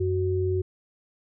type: tone pair together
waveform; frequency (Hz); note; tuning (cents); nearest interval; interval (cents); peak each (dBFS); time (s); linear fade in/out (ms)
sine; 92.5 / 371; F#2 / F#4; 0 / +5; 2 octaves; 2405; -25; 0-0.62; 10
effects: none